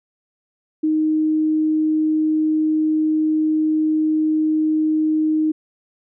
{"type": "tone", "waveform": "sine", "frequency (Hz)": 311.1, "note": "D#4", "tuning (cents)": 0, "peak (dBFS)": -15, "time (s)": [0.83, 5.52], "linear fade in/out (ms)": 10, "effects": []}